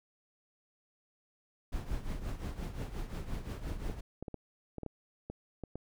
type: noise with tremolo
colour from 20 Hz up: brown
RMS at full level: -35 dBFS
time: 1.72-4.01 s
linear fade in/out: 10 ms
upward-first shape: triangle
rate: 5.7 Hz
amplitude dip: 75%
type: clicks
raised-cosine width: 2 ms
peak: -27 dBFS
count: 10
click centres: 3.898 / 4.226 / 4.282 / 4.343 / 4.783 / 4.833 / 4.863 / 5.3 / 5.637 / 5.756 s
effects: none